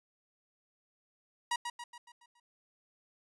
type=tone with echo; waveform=sawtooth; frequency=957 Hz; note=A#5; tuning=45 cents sharp; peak=-26 dBFS; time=1.51-1.56 s; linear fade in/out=5 ms; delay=140 ms; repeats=6; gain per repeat=-6 dB; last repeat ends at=2.4 s; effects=resampled to 24000 Hz